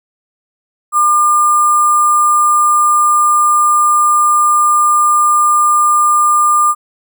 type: tone with sample-and-hold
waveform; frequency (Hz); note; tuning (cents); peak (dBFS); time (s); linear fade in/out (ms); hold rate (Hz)
sine; 1200; D6; +37; -7; 0.92-6.75; 50; 8820
effects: none